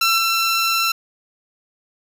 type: tone with level steps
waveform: 15% pulse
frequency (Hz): 1346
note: E6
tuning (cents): +36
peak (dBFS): -8 / -10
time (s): 0.01-0.92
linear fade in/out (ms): 5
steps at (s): 0.18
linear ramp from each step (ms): 2
effects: none